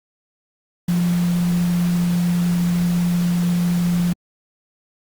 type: tone in noise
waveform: sine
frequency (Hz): 174.61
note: F3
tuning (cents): 0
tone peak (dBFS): -15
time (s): 0.88-4.13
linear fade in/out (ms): 5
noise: pink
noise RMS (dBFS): -33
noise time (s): 0.88-4.13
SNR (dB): +15
effects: high-pass 100 Hz 12 dB/octave + Opus 48 kbps